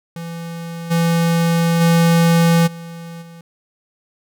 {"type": "tone with level steps", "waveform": "square", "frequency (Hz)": 167.7, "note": "E3", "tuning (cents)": 30, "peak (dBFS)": [-27, -14, -11, -31, -37], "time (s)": [0.16, 3.41], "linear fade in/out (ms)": 2, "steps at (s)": [0.9, 1.8, 2.66, 3.21], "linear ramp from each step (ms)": 20, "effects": []}